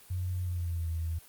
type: tone with pitch glide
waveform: sine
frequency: 90.8 to 81.83 Hz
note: F#2 to E2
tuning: -32 to -12 cents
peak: -30 dBFS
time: 0.1-1.19 s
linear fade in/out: 10 ms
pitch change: -180 cents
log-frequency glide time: 0.39-0.89 s
effects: white hiss -55 dBFS RMS until 1.28 s + Opus 32 kbps

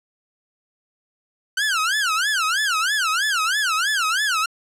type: tone with vibrato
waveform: sawtooth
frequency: 1480 Hz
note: F#6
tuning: in tune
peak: -15 dBFS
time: 1.57-4.46 s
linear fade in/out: 5 ms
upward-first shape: sine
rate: 3.1 Hz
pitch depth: 280 cents each way
effects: low-pass 10000 Hz 12 dB/octave

